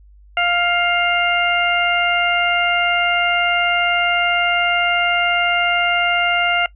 harmonic tone with a mistuned harmonic, 698.5 Hz, F5, in tune, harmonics 1 / 2 / 3 / 4, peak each -20 / -20 / -20 / -20 dBFS, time 0.37-6.66 s, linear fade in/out 2 ms, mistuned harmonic 3, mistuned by +20 cents, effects noise-tail reverb RT60 0.1 s tail -20 dB re dry + added 50 Hz sine -43 dBFS peak until 6.75 s

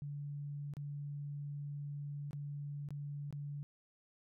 sine tone with dropouts, 144.2 Hz, D3, 31 cents flat, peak -40 dBFS, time 0.02-3.63 s, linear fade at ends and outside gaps 0 ms, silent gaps 0.737-0.768 / 2.309-2.331 / 2.888-2.906 / 3.307-3.326 s, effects none

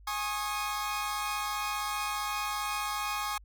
sawtooth chord, Ab suspended fourth, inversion none, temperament equal with one note detuned, 830.6 / 1089.1 / 1244.5 Hz, Ab5 / Db6 / Eb6, 0 / -31 / 0 cents, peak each -32 dBFS, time 0.07-3.38 s, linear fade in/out 5 ms, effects added 50 Hz sine -51 dBFS peak until 3.44 s

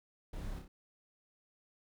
brown noise with echo, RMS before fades -43 dBFS, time 0.33-0.59 s, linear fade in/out 5 ms, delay 30 ms, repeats 3, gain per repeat -4 dB, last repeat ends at 0.68 s, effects none

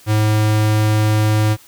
square tone, 107.3 Hz, A2, 43 cents flat, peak -13 dBFS, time 0.06-1.57 s, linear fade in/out 50 ms, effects white hiss -46 dBFS RMS until 1.67 s

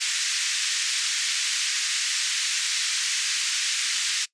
white band-pass noise, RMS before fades -26 dBFS, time 0-4.26 s, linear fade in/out 20 ms, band 1700 to 7300 Hz, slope 24 dB/octave, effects noise-tail reverb RT60 0.1 s tail -20 dB re dry + resampled to 22050 Hz

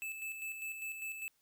square tone with tremolo, 2623 Hz, E7, 9 cents flat, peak -39 dBFS, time 0.02-1.28 s, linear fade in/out 0 ms, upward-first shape square, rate 5 Hz, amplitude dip 45%, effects white hiss -75 dBFS RMS until 1.41 s

